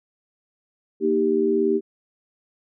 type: chord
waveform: sine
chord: Eb major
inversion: second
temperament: equal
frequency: 233.1 / 311.1 / 392 Hz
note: Bb3 / Eb4 / G4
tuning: 0 / 0 / 0 cents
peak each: -25 / -24 / -19 dBFS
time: 1-1.81 s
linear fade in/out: 50 ms
effects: none